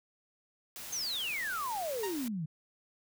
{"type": "noise", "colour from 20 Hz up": "white", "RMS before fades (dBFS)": -44, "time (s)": [0.76, 2.28], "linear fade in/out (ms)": 0}
{"type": "exponential sweep", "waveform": "sine", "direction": "down", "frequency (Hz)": [6540, 147.6], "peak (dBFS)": -33, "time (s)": [0.92, 2.46], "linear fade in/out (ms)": 10}
{"type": "tone with exponential decay", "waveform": "sawtooth", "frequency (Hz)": 932.3, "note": "A#5", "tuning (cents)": 0, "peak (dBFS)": -30, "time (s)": [2.03, 2.24], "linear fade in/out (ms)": 5, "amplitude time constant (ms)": 45}
{"effects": []}